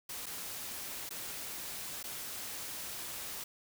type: noise with dropouts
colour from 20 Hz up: white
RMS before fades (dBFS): -42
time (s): 0.09-3.44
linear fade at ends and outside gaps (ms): 5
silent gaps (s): 0.259-0.264 / 1.092-1.106 / 2.029-2.039
effects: none